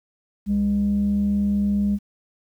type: tone pair together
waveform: sine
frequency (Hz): 67.89 / 203.1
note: C#2 / G#3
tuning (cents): -35 / -38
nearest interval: octave + perfect fifth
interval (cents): 1897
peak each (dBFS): -28 / -17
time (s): 0.46-1.99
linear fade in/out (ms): 50
effects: tanh soft clip ceiling -14 dBFS + 9-bit